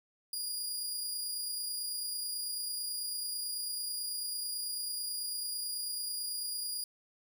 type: tone with amplitude modulation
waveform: 20% pulse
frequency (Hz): 4853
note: D#8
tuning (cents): -44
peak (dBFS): -28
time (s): 0.33-6.84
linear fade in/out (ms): 2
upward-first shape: sine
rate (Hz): 29.1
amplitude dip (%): 25
effects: none